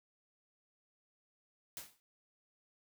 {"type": "noise with exponential decay", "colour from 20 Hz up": "white", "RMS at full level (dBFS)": -42, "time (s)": [1.77, 2], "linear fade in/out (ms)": 0, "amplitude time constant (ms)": 50, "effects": []}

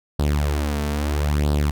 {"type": "tone with flanger", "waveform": "sawtooth", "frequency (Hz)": 73.42, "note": "D2", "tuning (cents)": 0, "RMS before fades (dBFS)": -21, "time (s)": [0.19, 1.71], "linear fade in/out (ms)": 5, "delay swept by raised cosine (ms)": [0.22, 4.52], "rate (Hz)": 0.76, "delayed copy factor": 0.7, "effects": []}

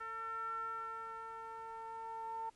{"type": "tone with low-pass filter sweep", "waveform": "10% pulse", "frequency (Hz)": 450.7, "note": "A4", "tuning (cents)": 42, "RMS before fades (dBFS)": -44, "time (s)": [0, 2.5], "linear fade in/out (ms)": 10, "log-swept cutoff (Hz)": [1500, 930], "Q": 8.1, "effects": ["pink hiss -69 dBFS RMS until 2.55 s", "resampled to 24000 Hz"]}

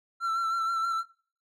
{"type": "tone with vibrato", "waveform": "triangle", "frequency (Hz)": 1347, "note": "E6", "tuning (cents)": 37, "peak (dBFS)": -24, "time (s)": [0.2, 1.04], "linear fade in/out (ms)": 50, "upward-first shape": "sine", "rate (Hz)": 6.3, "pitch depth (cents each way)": 31, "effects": ["noise-tail reverb RT60 0.5 s tail -25 dB re dry", "AAC 32 kbps"]}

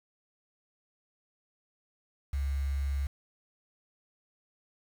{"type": "tone with quantisation", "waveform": "sine", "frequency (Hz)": 69.3, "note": "C#2", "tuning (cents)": 0, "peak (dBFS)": -28, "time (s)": [2.33, 3.07], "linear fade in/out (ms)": 5, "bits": 8, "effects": []}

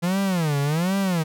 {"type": "tone with vibrato", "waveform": "45% pulse", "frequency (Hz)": 166.7, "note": "E3", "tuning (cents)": 20, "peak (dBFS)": -20, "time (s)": [0.02, 1.24], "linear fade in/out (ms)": 20, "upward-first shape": "sine", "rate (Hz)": 1.3, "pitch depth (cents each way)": 290, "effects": []}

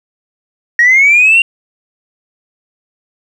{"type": "linear sweep", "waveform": "sine", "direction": "up", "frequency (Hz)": [1864.7, 2789], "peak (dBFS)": -3, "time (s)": [0.79, 1.42], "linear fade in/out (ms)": 2, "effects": ["tanh soft clip ceiling -1 dBFS", "7-bit"]}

